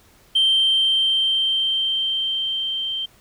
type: tone with level ramp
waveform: sine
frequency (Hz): 3136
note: G7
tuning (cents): 0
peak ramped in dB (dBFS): -12 to -23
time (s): 0.35-3.06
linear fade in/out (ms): 10
effects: tanh soft clip ceiling -11 dBFS + pink hiss -54 dBFS RMS until 3.2 s